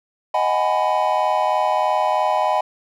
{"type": "chord", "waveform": "triangle", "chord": "G# minor seventh", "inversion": "second", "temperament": "just", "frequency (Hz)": [623, 747.5, 830.6, 996.7], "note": ["D#5", "F#5", "G#5", "B5"], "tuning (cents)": [2, 17, 0, 16], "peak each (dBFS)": -20, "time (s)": [0.34, 2.61], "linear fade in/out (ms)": 5, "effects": []}